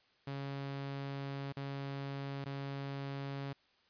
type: tone with dropouts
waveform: sawtooth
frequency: 138.59 Hz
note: C#3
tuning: in tune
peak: -35 dBFS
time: 0.27-3.53 s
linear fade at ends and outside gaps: 5 ms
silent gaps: 1.524-1.567 / 2.445-2.458 s
effects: white hiss -70 dBFS RMS until 3.89 s + resampled to 11025 Hz